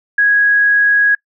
sine tone, 1658 Hz, G#6, 3 cents flat, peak -8 dBFS, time 0.18-1.15 s, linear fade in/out 5 ms, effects noise-tail reverb RT60 0.1 s tail -24 dB re dry

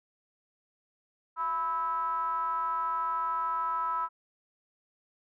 triangle ring-modulated tone, 156.8 Hz, D#3, 14 cents sharp, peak -23 dBFS, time 1.36-4.09 s, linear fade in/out 50 ms, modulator 1150 Hz, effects none

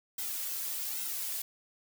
blue noise with flanger, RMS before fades -36 dBFS, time 0.18-1.42 s, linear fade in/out 5 ms, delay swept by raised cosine 1.7 to 3.4 ms, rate 1.2 Hz, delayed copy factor -0.8, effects none

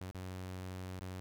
sawtooth tone with dropouts, 92.5 Hz, F#2, in tune, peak -38 dBFS, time 0.01-1.2 s, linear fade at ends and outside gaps 0 ms, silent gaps 0.111-0.147 / 0.994-1.01 s, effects none

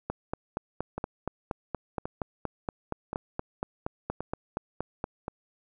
two click trains, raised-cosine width 1 ms, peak -16 / -19 dBFS, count 22 / 5, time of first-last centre 0.1-5.041 / 0.98-5.281 s, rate 4.25 / 0.93 Hz, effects none

